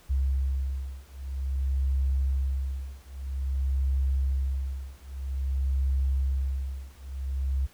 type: beating tone pair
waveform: sine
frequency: 66.8 / 67.31 Hz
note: C2 / C2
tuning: +36 / +50 cents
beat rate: 0.51 Hz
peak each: -28 dBFS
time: 0.09-7.67 s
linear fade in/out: 20 ms
effects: pink hiss -57 dBFS RMS until 7.73 s